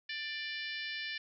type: harmonic tone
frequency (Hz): 590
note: D5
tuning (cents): +8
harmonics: 3 / 4 / 5 / 6 / 7 / 8 / 9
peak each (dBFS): -41 / -43 / -45 / -47 / -48 / -49 / -50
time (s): 0.09-1.18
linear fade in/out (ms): 5
effects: none